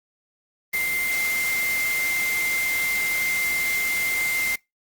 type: tone in noise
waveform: sine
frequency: 2093 Hz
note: C7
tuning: in tune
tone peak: -22 dBFS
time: 0.73-4.56 s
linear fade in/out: 10 ms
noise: white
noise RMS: -30 dBFS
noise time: 0.73-4.56 s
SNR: +5 dB
effects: noise-tail reverb RT60 0.2 s tail -25 dB re dry + Opus 32 kbps